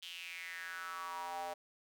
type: tone with high-pass filter sweep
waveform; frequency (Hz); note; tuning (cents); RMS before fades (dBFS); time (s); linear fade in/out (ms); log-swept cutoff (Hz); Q
square; 87.31; F2; 0; -44; 0.02-1.54; 10; 3200 to 670; 5.8
effects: none